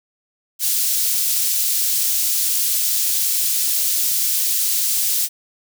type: high-pass noise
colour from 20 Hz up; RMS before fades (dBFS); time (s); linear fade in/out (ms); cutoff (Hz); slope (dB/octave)
white; -19; 0.59-5.29; 50; 4500; 12
effects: none